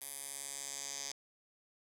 10% pulse tone with band-pass filter sweep, 139.4 Hz, C#3, 10 cents sharp, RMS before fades -44 dBFS, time 0.01-1.12 s, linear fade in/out 5 ms, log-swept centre 11000 to 6000 Hz, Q 2.7, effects 10-bit

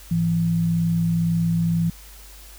sine tone pair together, 105.7 / 167.79 Hz, G#2 / E3, +31 / +31 cents, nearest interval minor sixth, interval 800 cents, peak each -28 / -18 dBFS, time 0.11-1.9 s, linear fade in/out 5 ms, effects added 50 Hz sine -43 dBFS peak until 2.58 s + white hiss -46 dBFS RMS until 2.58 s

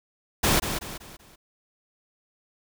pink noise with echo, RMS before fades -21 dBFS, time 0.43-0.6 s, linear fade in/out 10 ms, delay 190 ms, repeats 4, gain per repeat -8 dB, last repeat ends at 1.36 s, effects none

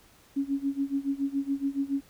sine tone with tremolo, 277.1 Hz, C#4, 1 cent flat, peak -23 dBFS, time 0.36-2.01 s, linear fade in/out 10 ms, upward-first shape sine, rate 7.1 Hz, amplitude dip 90%, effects pink hiss -58 dBFS RMS until 2.09 s

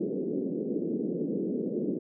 white band-pass noise, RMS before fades -31 dBFS, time 0-1.99 s, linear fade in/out 10 ms, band 170 to 450 Hz, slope 48 dB/octave, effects none

